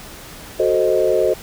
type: chord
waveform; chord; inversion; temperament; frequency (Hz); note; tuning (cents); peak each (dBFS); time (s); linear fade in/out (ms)
sine; F# diminished seventh; none; equal; 370 / 440 / 523.3 / 622.3; F#4 / A4 / C5 / Eb5; 0 / 0 / 0 / 0; -19; 0.59-1.34; 10
effects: pink hiss -37 dBFS RMS until 1.42 s